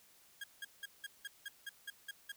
30% pulse tone bursts, 1631 Hz, G#6, 32 cents flat, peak -39 dBFS, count 10, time 0.41-2.32 s, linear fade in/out 5 ms, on 29 ms, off 180 ms, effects white hiss -65 dBFS RMS until 2.36 s

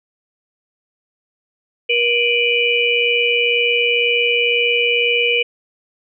sine tone cluster, 476.5 / 2354 / 2476 / 2958 Hz, A#4 / D7 / D#7 / F#7, +38 / +3 / -9 / -1 cents, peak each -19 dBFS, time 1.89-5.43 s, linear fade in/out 10 ms, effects none

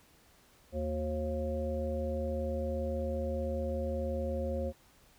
harmonic tone with a mistuned harmonic, 77.1 Hz, D#2, 15 cents flat, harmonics 1 / 3 / 5 / 7 / 9, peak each -35 / -39 / -43 / -35 / -48 dBFS, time 0.72-4.73 s, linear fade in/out 50 ms, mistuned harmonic 5, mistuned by -84 cents, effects pink hiss -63 dBFS RMS until 5.18 s

